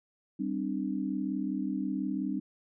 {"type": "chord", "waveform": "sine", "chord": "G suspended fourth", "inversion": "none", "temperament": "equal with one note detuned", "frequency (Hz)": [196, 261.6, 300.4], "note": ["G3", "C4", "D4"], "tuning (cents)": [0, 0, 39], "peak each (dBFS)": -34, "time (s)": [0.39, 2.4], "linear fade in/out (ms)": 10, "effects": []}